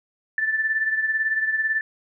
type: beating tone pair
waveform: sine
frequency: 1760 / 1778 Hz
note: A6 / A6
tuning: 0 / +18 cents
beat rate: 18 Hz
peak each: -21 / -28 dBFS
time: 0.38-1.81 s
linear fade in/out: 2 ms
effects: none